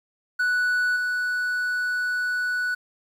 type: tone with level steps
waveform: triangle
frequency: 1480 Hz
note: F#6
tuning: in tune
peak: -18 / -21 dBFS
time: 0.39-2.75 s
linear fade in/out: 10 ms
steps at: 0.96 s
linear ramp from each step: 5 ms
effects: 9-bit